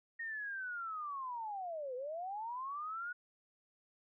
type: linear two-way sweep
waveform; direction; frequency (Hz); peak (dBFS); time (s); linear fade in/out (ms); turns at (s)
sine; down then up; 1864.7 to 487.2 to 1471; -39; 0.19-3.13; 10; 1.95
effects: none